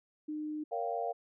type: tone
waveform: sine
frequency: 304.2 Hz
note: D#4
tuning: 39 cents flat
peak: -35 dBFS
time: 0.28-0.64 s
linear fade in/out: 10 ms
type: chord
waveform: sine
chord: G half-diminished seventh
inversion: first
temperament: equal with one note detuned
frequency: 466.2 / 562.4 / 698.5 / 784 Hz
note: Bb4 / Db5 / F5 / G5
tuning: 0 / +25 / 0 / 0 cents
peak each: -38 / -40 / -35 / -40 dBFS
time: 0.71-1.13 s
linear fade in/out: 20 ms
effects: none